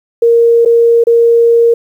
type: tone with dropouts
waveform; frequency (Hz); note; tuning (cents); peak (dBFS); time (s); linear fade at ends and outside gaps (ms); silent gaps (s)
sine; 466.2; A#4; 0; -4; 0.22-1.74; 5; 0.65-0.658 / 1.039-1.069
effects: 7-bit